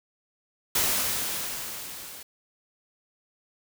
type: noise with level ramp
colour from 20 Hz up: white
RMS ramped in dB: -23 to -43 dBFS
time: 0.75-2.23 s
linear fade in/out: 5 ms
effects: none